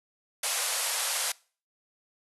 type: band-pass noise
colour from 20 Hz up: white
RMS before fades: -30 dBFS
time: 0.43-1.32 s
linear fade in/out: 5 ms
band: 480 to 12000 Hz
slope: 96 dB/octave
effects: noise-tail reverb RT60 0.4 s tail -23 dB re dry